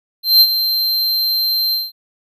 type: tone with ADSR envelope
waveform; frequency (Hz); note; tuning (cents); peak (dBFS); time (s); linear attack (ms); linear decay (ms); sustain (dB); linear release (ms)
square; 4138; C8; -20; -5; 0.23-1.92; 180; 52; -10; 190
effects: none